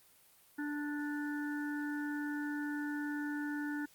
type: harmonic tone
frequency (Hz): 293.7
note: D4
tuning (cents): 0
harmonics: 1 / 3 / 5 / 6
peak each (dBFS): -36 / -49 / -44 / -47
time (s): 0.58-3.86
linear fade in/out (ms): 10
effects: white hiss -64 dBFS RMS until 3.94 s + Opus 32 kbps